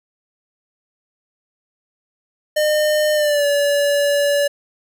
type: tone with pitch glide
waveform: square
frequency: 607 to 573.6 Hz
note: D#5 to D5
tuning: -43 to -41 cents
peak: -15 dBFS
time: 2.56-4.48 s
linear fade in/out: 10 ms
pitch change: -98 cents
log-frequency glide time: 3.14-3.46 s
effects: none